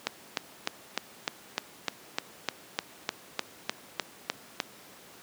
click train, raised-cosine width 0.2 ms, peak -9 dBFS, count 16, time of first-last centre 0.07-4.602 s, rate 3.31 Hz, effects pink hiss -51 dBFS RMS until 5.22 s + high-pass 200 Hz 12 dB/octave

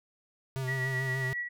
square tone with vibrato, 131.1 Hz, C3, 4 cents sharp, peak -32 dBFS, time 0.56-1.33 s, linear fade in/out 0 ms, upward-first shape sine, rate 6.8 Hz, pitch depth 37 cents each way
sine tone with tremolo, 1934 Hz, B6, 37 cents flat, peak -30 dBFS, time 0.67-1.49 s, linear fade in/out 20 ms, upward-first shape sine, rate 7.3 Hz, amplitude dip 45%
effects none

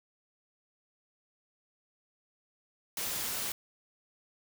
white noise, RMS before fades -35 dBFS, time 2.97-3.52 s, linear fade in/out 2 ms, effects none

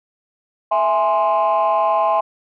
sine chord, E augmented, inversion none, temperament equal, 659.3 / 830.6 / 1046.5 Hz, E5 / G#5 / B#5, 0 / 0 / 0 cents, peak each -17 dBFS, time 0.71-2.21 s, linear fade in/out 10 ms, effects tanh soft clip ceiling -9 dBFS

